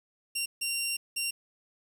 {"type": "tone bursts at uneven times", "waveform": "15% pulse", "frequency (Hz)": 2762, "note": "F7", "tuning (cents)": -20, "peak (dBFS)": -22, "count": 3, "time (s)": [[0.35, 0.46], [0.61, 0.97], [1.16, 1.31]], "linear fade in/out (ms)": 10, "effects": ["9-bit"]}